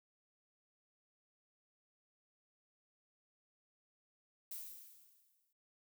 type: noise with exponential decay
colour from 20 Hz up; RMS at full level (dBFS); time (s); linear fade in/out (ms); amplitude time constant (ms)
violet; -44; 4.51-5.53; 5; 220
effects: none